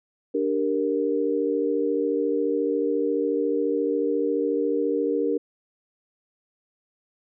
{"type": "chord", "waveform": "sine", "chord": "G minor", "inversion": "second", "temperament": "equal", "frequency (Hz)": [293.7, 392, 466.2], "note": ["D4", "G4", "Bb4"], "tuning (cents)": [0, 0, 0], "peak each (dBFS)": [-26, -27, -24], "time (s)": [0.34, 5.38], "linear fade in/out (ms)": 10, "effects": []}